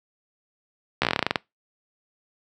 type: slowing click train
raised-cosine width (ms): 0.3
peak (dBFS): -4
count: 13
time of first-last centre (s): 1.02-1.358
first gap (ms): 14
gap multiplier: 1.12
effects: noise-tail reverb RT60 0.2 s tail -24 dB re dry + high-pass 100 Hz 12 dB/octave